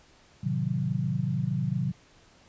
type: chord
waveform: sine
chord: A diminished seventh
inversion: none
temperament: equal with one note detuned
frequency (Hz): 110 / 130.81 / 155.56 / 184.14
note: A2 / C3 / Eb3 / Gb3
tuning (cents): 0 / 0 / 0 / -8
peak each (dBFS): -35 / -29 / -31 / -31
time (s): 0.43-1.92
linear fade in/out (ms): 10
effects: pink hiss -58 dBFS RMS until 2.48 s + resampled to 16000 Hz